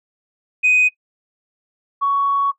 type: tone pair in turn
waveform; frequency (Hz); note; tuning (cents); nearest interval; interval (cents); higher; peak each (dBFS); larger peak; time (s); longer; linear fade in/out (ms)
sine; 2500 / 1117.2; D#7 / C#6; +8 / +13; octave + major second; 1395; first; -10 / -14; first; 0.63-0.89 / 2.01-2.52; second; 20
effects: noise-tail reverb RT60 0.1 s tail -19 dB re dry + tanh soft clip ceiling -8 dBFS